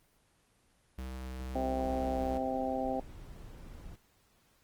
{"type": "tone", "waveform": "square", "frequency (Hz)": 64.4, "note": "C2", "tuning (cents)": -27, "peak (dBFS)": -38, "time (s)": [0.98, 2.38], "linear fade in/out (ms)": 5}
{"type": "harmonic tone", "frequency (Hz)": 130.81, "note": "C3", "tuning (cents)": 0, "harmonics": [2, 3, 4, 5, 6], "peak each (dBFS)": [-36, -44, -37, -38, -36], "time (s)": [1.55, 3], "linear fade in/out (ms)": 5}
{"type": "noise", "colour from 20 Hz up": "brown", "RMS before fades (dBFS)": -48, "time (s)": [1.83, 3.96], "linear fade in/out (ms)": 5}
{"effects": ["pink hiss -69 dBFS RMS until 4.63 s", "Opus 24 kbps"]}